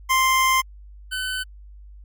25% pulse tone pair in turn, 1047 / 1512.8 Hz, C6 / F#6, +1 / +38 cents, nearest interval tritone, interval 637 cents, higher second, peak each -12 / -21 dBFS, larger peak first, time 0.09-0.62 / 1.11-1.44 s, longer first, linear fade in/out 20 ms, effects added 50 Hz sine -40 dBFS peak until 2.04 s + MP3 96 kbps

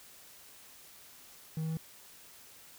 triangle tone with pitch steps, 158.4 / 159.69 / 160.98 Hz, D#3 / D#3 / E3, +31 / +45 / -41 cents, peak -30 dBFS, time 1.57-1.771 s, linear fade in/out 2 ms, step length 67 ms, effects white hiss -55 dBFS RMS until 2.78 s

